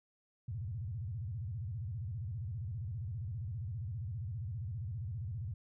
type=tone with vibrato; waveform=sine; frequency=103.83 Hz; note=G#2; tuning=in tune; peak=-37 dBFS; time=0.48-5.54 s; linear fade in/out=5 ms; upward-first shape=square; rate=15 Hz; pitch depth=280 cents each way; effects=none